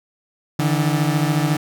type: beating tone pair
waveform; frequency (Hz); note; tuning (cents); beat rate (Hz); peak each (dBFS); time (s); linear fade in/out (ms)
30% pulse; 146.83 / 160.83; D3 / E3; 0 / -42; 14; -16 / -18; 0.59-1.57; 5
effects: none